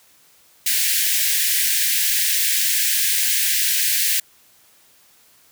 white high-pass noise, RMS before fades -19 dBFS, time 0.66-4.2 s, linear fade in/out 5 ms, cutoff 1600 Hz, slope 96 dB/octave, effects white hiss -54 dBFS RMS until 5.51 s + high-pass 60 Hz 12 dB/octave

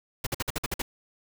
pink noise bursts, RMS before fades -29 dBFS, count 8, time 0.24-0.82 s, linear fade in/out 5 ms, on 27 ms, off 52 ms, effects none

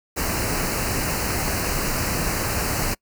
pink band-stop noise, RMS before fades -24 dBFS, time 0.16-2.95 s, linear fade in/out 20 ms, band 2900 to 4100 Hz, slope 96 dB/octave, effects noise-tail reverb RT60 0.1 s tail -26 dB re dry

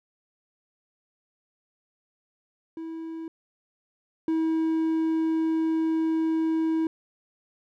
triangle tone pair in turn, 325.4 / 321.8 Hz, E4 / E4, -22 / -42 cents, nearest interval unison, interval 20 cents, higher first, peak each -31 / -20 dBFS, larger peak second, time 2.77-3.28 / 4.28-6.87 s, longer second, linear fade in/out 2 ms, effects none

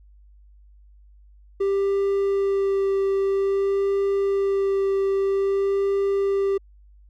triangle tone with vibrato, 393.3 Hz, G4, 6 cents sharp, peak -17 dBFS, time 1.6-6.58 s, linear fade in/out 10 ms, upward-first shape sine, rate 0.51 Hz, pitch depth 11 cents each way, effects added 50 Hz sine -48 dBFS peak until 7.09 s

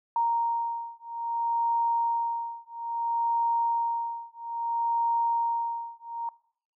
sine beating tone pair, 931 / 931.6 Hz, A#5 / A#5, -2 / -1 cents, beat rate 0.6 Hz, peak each -28 dBFS, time 0.16-6.29 s, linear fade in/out 2 ms, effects noise-tail reverb RT60 0.6 s tail -22 dB re dry

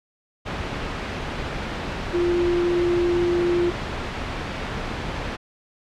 sine tone in noise, 349.2 Hz, F4, in tune, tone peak -18 dBFS, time 2.13-3.71 s, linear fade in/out 20 ms, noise pink, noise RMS -28 dBFS, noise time 0.45-5.37 s, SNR +7 dB, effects low-pass 3000 Hz 12 dB/octave

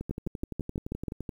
two click trains, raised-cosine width 3 ms, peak -22 / -19 dBFS, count 16 / 7, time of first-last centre 0.01-1.292 / 0.11-1.082 s, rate 11.7 / 6.17 Hz, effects 9-bit

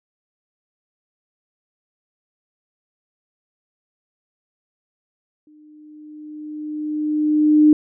sine tone with exponential growth, 303 Hz, D#4, 46 cents flat, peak -7 dBFS, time 5.47-7.73 s, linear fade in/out 2 ms, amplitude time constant 490 ms, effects none

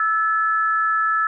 sine tone pair together, 1318.5 / 1720.6 Hz, E6 / A6, 0 / -39 cents, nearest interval perfect fourth, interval 461 cents, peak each -18 / -22 dBFS, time 0-1.27 s, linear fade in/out 2 ms, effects none

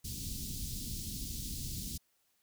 pink band-stop noise, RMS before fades -40 dBFS, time 0.04-1.98 s, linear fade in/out 10 ms, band 250 to 4000 Hz, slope 24 dB/octave, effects white hiss -75 dBFS RMS until 2.42 s

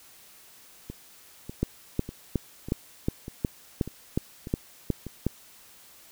two click trains, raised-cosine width 3 ms, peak -11 / -23 dBFS, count 11 / 8, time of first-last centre 1.63-5.266 / 0.9-5.067 s, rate 2.75 / 1.68 Hz, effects white hiss -53 dBFS RMS until 6.11 s

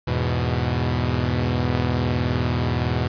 sawtooth chord, E major, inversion none, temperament equal, 82.41 / 103.83 / 123.47 Hz, E2 / G#2 / B2, 0 / 0 / 0 cents, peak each -21 / -23 / -19 dBFS, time 0.07-3.08 s, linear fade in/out 10 ms, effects resampled to 11025 Hz + 8-bit

